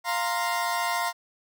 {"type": "chord", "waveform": "30% pulse", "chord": "F suspended fourth", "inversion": "none", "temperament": "equal", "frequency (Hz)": [698.5, 932.3, 1046.5], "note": ["F5", "Bb5", "C6"], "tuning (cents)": [0, 0, 0], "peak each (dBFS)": -27, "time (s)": [0.04, 1.13], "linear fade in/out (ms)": 50, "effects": []}